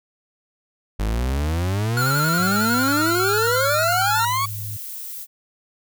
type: exponential sweep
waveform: 40% pulse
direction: up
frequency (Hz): 49.81 to 1142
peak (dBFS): -19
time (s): 0.99-4.46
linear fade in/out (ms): 10
type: noise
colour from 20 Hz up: violet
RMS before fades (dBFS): -33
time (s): 1.97-5.27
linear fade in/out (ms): 50
type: tone with vibrato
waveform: square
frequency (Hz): 1400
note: F6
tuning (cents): +4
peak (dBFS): -21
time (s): 1.97-4.25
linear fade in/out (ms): 2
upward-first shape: square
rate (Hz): 11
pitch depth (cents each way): 43
type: tone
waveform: sine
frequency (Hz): 105.5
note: G#2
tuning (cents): +28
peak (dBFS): -29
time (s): 2.39-4.77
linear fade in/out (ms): 5
effects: none